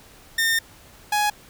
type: tone pair in turn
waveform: sawtooth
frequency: 1819 / 835 Hz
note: A#6 / G#5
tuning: -43 / +9 cents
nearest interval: octave + minor second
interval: 1348 cents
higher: first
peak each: -15 dBFS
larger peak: neither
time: 0.38-0.59 / 1.12-1.3 s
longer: first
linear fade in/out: 5 ms
effects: pink hiss -49 dBFS RMS until 1.49 s